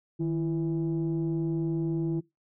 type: tone pair together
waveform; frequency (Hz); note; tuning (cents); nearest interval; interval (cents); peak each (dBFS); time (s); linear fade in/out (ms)
sine; 156.6 / 333.2; D#3 / E4; +11 / +19; octave + minor second; 1308; -27; 0.19-2.21; 20
effects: noise-tail reverb RT60 0.2 s tail -22 dB re dry + tanh soft clip ceiling -22 dBFS